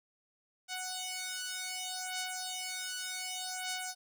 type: beating tone pair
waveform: 5% pulse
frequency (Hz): 740 / 740.66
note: F#5 / F#5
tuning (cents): 0 / +2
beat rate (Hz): 0.66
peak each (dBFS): -29 / -28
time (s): 0.68-3.95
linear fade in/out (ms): 50
effects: none